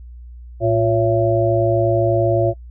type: harmonic tone with a mistuned harmonic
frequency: 111.8 Hz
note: A2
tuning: 28 cents sharp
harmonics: 1 / 3 / 5 / 6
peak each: -19 / -19 / -19 / -19 dBFS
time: 0.6-2.54 s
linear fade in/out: 50 ms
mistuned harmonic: 3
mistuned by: +82 cents
effects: noise-tail reverb RT60 0.1 s tail -24 dB re dry + added 60 Hz sine -34 dBFS peak until 2.7 s